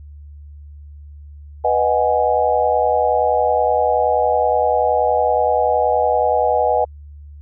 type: chord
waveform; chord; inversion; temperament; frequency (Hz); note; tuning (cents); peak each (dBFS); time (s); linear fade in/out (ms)
sine; G# minor seventh; first; equal; 493.9 / 622.3 / 740 / 830.6; B4 / D#5 / F#5 / G#5; 0 / 0 / 0 / 0; -19; 1.64-6.85; 10
effects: added 73 Hz sine -35 dBFS peak until 7.41 s